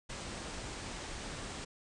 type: low-pass noise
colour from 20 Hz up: pink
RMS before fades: -43 dBFS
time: 0.09-1.65 s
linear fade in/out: 10 ms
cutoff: 9200 Hz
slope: 96 dB/octave
effects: none